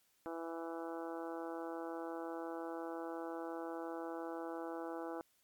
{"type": "harmonic tone", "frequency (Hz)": 165.7, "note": "E3", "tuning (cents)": 9, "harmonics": [2, 3, 4, 5, 6, 7, 8, 9], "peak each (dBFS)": [-44, -46, -49, -49, -54, -55, -54, -57], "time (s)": [0.26, 5.21], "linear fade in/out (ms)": 0, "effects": ["white hiss -74 dBFS RMS until 5.43 s", "MP3 96 kbps"]}